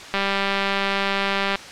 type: click train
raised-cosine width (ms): 0.3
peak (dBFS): -6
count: 280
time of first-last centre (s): 0.14-1.556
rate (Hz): 197
effects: white hiss -37 dBFS RMS until 1.71 s + low-pass 5000 Hz 12 dB/octave